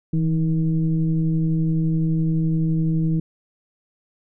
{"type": "tone with frequency modulation", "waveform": "sine", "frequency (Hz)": 161.9, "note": "E3", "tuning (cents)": -31, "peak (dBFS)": -17, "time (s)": [0.13, 3.2], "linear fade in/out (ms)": 5, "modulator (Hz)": 156, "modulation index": 0.68, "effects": []}